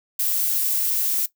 violet noise, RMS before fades -22 dBFS, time 0.19-1.26 s, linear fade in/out 5 ms, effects noise-tail reverb RT60 0.1 s tail -17 dB re dry

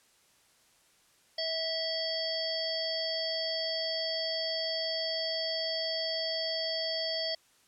harmonic tone with a mistuned harmonic, 654 Hz, E5, 14 cents flat, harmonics 1 / 3 / 5 / 7 / 8, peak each -35 / -42 / -39 / -34 / -39 dBFS, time 1.38-7.35 s, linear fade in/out 5 ms, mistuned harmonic 1, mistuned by -15 cents, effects white hiss -65 dBFS RMS until 7.67 s + low-pass 10000 Hz 12 dB/octave

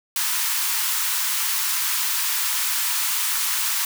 white high-pass noise, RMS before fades -23 dBFS, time 0.16-3.85 s, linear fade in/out 2 ms, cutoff 870 Hz, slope 96 dB/octave, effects none

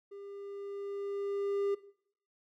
triangle tone with level ramp, 400.4 Hz, G4, 37 cents sharp, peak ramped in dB -43 to -26 dBFS, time 0.11-1.75 s, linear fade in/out 10 ms, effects noise-tail reverb RT60 0.6 s tail -17 dB re dry

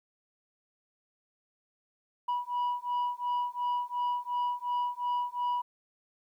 sine beating tone pair, 975 / 977.8 Hz, B5 / B5, -23 / -18 cents, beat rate 2.8 Hz, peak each -30 dBFS, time 2.28-5.62 s, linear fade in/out 10 ms, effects tanh soft clip ceiling -26 dBFS + 11-bit

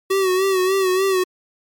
square tone with vibrato, 378.5 Hz, F#4, 39 cents sharp, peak -16 dBFS, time 0.1-1.24 s, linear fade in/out 10 ms, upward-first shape sine, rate 3.4 Hz, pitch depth 56 cents each way, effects MP3 96 kbps

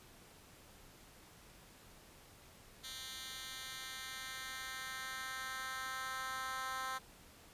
10% pulse tone with high-pass filter sweep, 261.6 Hz, C4, in tune, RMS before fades -44 dBFS, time 2.83-6.99 s, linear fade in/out 20 ms, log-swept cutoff 3100 to 1100 Hz, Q 1.6, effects pink hiss -60 dBFS RMS until 7.53 s + resampled to 32000 Hz

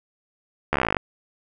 slowing click train, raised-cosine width 0.5 ms, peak -5 dBFS, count 15, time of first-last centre 0.73-0.968 s, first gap 13 ms, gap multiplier 1.04, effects none

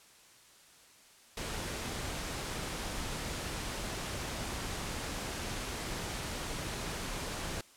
pink noise, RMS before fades -38 dBFS, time 1.37-7.61 s, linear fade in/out 2 ms, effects white hiss -59 dBFS RMS until 7.76 s + low-pass 10000 Hz 12 dB/octave

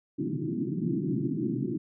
white band-pass noise, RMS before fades -30 dBFS, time 0.18-1.78 s, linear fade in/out 10 ms, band 120 to 360 Hz, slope 96 dB/octave, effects none

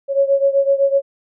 sine beating tone pair, 550 / 557.9 Hz, C#5 / C#5, -14 / +11 cents, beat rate 7.9 Hz, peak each -14 / -17 dBFS, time 0.08-1.02 s, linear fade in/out 50 ms, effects none

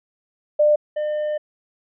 sine / triangle tone pair in turn, 598 / 603.2 Hz, D5 / D5, +31 / +46 cents, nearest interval unison, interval 15 cents, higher second, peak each -12 / -19 dBFS, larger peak first, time 0.59-0.76 / 0.96-1.38 s, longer second, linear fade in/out 10 ms, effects resampled to 8000 Hz

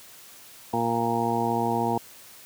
harmonic tone, 116.54 Hz, A#2, in tune, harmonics 1 / 2 / 3 / 4 / 6 / 7 / 8, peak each -33 / -29 / -31 / -31 / -31 / -29 / -29 dBFS, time 0.73-1.98 s, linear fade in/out 5 ms, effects white hiss -48 dBFS RMS until 2.45 s + high-pass 60 Hz 12 dB/octave

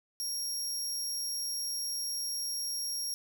25% pulse tone, 5588 Hz, F8, in tune, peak -28 dBFS, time 0.2-3.14 s, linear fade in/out 0 ms, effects none

